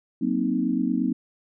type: chord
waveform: sine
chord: C half-diminished seventh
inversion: second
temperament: equal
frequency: 185 / 233.1 / 261.6 / 311.1 Hz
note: Gb3 / Bb3 / C4 / Eb4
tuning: 0 / 0 / 0 / 0 cents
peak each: -29 / -26 / -25 / -28 dBFS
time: 0.21-1.13 s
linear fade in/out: 10 ms
effects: none